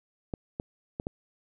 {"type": "clicks", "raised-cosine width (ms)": 2, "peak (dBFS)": -19, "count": 4, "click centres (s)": [0.338, 0.599, 0.999, 1.069], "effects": []}